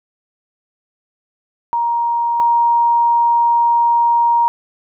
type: tone pair in turn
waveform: sine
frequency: 940 / 940 Hz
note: A#5 / A#5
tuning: +14 / +14 cents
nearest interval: unison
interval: 0 cents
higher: neither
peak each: -14 / -10 dBFS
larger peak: second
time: 1.73-2.4 / 2.4-4.48 s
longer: second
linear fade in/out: 0 ms
effects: none